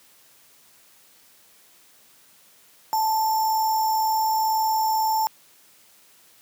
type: tone with sample-and-hold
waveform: sine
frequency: 879 Hz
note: A5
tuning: 2 cents flat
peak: -19 dBFS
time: 2.93-5.27 s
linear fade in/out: 0 ms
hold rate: 6300 Hz
effects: white hiss -55 dBFS RMS until 6.41 s + high-pass 100 Hz 12 dB/octave